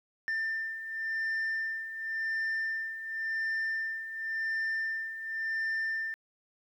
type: beating tone pair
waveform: sine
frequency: 1790 / 1790.92 Hz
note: A6 / A6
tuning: +29 / +30 cents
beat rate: 0.92 Hz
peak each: -35 / -30 dBFS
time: 0.28-6.14 s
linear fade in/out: 0 ms
effects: tanh soft clip ceiling -28 dBFS + 11-bit